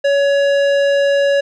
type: tone with tanh clipping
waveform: sine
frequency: 562 Hz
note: C#5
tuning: 24 cents sharp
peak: -13 dBFS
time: 0.04-1.41 s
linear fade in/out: 10 ms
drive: 15 dB
effects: none